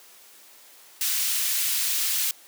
white high-pass noise, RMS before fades -25 dBFS, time 1.01-2.31 s, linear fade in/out 2 ms, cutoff 2200 Hz, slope 12 dB/octave, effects white hiss -51 dBFS RMS until 2.47 s + high-pass 300 Hz 12 dB/octave

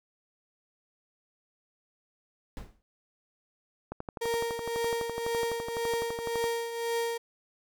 brown noise with exponential decay, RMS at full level -35 dBFS, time 2.57-2.82 s, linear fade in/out 0 ms, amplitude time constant 53 ms
click train, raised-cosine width 1 ms, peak -22 dBFS, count 31, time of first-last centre 3.92-6.441 s, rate 11.9 Hz
35% pulse tone with tremolo, 464.9 Hz, A#4, 5 cents flat, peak -25 dBFS, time 4.21-7.18 s, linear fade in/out 10 ms, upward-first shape triangle, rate 1.9 Hz, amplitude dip 65%
effects none

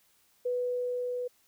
sine tone with level ramp, 493.9 Hz, B4, in tune, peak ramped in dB -27 to -31 dBFS, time 0.45-1.28 s, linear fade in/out 10 ms, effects white hiss -67 dBFS RMS until 1.47 s

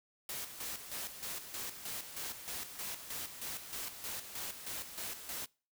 white noise with tremolo, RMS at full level -41 dBFS, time 0.29-5.46 s, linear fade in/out 2 ms, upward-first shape square, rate 3.2 Hz, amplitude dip 60%, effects noise-tail reverb RT60 0.4 s tail -26 dB re dry

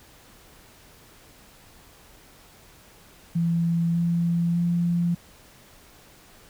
sine tone with pitch steps, 168.4 / 170.36 / 172.34 Hz, E3 / F3 / F3, +37 / -43 / -23 cents, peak -20 dBFS, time 3.35-5.15 s, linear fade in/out 10 ms, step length 600 ms, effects pink hiss -52 dBFS RMS until 6.49 s

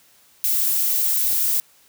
violet noise, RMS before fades -20 dBFS, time 0.44-1.6 s, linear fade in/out 0 ms, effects white hiss -55 dBFS RMS until 1.88 s + high-pass 60 Hz 12 dB/octave

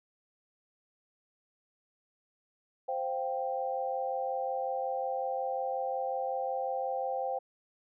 sine chord, C suspended fourth, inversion none, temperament equal, 523.3 / 698.5 / 784 Hz, C5 / F5 / G5, 0 / 0 / 0 cents, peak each -34 / -38 / -34 dBFS, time 2.88-7.39 s, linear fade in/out 10 ms, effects none

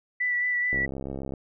sine tone with vibrato, 1969 Hz, B6, 6 cents flat, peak -23 dBFS, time 0.2-0.86 s, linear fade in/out 10 ms, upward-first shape sine, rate 4.6 Hz, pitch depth 19 cents each way
click train, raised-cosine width 2 ms, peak -21 dBFS, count 42, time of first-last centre 0.73-1.337 s, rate 67.5 Hz
effects none

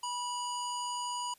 harmonic tone with a mistuned harmonic, 976 Hz, B5, 21 cents flat, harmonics 1 / 3 / 5 / 7 / 9, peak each -35 / -42 / -45 / -43 / -47 dBFS, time 0.03-1.34 s, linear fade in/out 5 ms, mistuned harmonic 5, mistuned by -20 cents, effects white hiss -64 dBFS RMS until 1.38 s + resampled to 32000 Hz

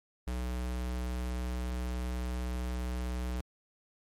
square tone, 61.74 Hz, B1, in tune, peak -33 dBFS, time 0.27-3.41 s, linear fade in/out 5 ms, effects MP3 64 kbps

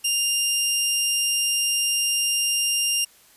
15% pulse tone, 2800 Hz, F7, 4 cents sharp, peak -13 dBFS, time 0.04-3.05 s, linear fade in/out 10 ms, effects white hiss -54 dBFS RMS until 3.36 s + resampled to 32000 Hz

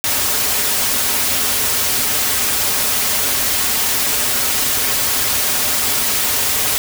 white noise with comb filter, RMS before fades -17 dBFS, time 0.04-6.78 s, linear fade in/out 0 ms, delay 5.9 ms, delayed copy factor -0.6, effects none

